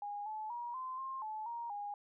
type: tone with pitch steps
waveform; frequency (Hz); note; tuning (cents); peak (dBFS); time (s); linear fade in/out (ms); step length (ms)
sine; 820 / 863 / 955 / 1034 / 1061 / 864 / 939 / 819; G#5 / A5 / A#5 / C6 / C6 / A5 / A#5 / G#5; -22 / -34 / +42 / -21 / +24 / -32 / +12 / -24; -39; 0.02-1.94; 2; 240
effects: none